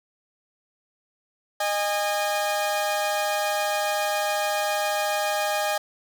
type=tone pair together; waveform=sawtooth; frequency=615 / 817.6 Hz; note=D#5 / G#5; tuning=-20 / -27 cents; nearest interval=perfect fourth; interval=493 cents; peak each=-22 dBFS; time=1.6-5.78 s; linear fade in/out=5 ms; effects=none